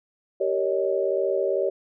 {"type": "chord", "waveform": "sine", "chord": "Eb dominant seventh", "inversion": "first", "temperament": "just", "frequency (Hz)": [388.9, 466.7, 560, 622.3], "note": ["G4", "Bb4", "Db5", "Eb5"], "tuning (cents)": [-14, 2, 18, 0], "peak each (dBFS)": [-25, -30, -25, -29], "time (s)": [0.4, 1.7], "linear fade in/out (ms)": 10, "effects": []}